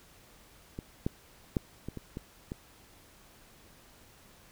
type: clicks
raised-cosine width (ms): 3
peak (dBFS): -24 / -16 / -14 / -24 / -26 / -24 / -23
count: 7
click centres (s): 0.789 / 1.065 / 1.568 / 1.886 / 1.973 / 2.171 / 2.519
effects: pink hiss -58 dBFS RMS until 4.51 s